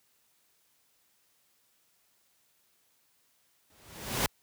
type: noise with exponential growth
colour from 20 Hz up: pink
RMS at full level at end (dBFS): -25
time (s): 3.7-4.26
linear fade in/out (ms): 1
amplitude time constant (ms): 120
effects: white hiss -70 dBFS RMS until 4.42 s + high-pass 60 Hz 12 dB/octave